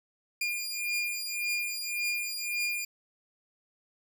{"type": "beating tone pair", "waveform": "sawtooth", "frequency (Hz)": [2414, 2415.8], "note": ["D7", "D7"], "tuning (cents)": [47, 48], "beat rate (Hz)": 1.8, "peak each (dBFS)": -30, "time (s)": [0.41, 2.85], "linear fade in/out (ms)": 5, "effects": []}